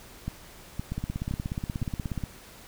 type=two click trains; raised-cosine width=5 ms; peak=-18 / -18 dBFS; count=4 / 23; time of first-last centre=0.28-1.826 / 0.92-2.237 s; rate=1.94 / 16.7 Hz; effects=pink hiss -49 dBFS RMS until 2.67 s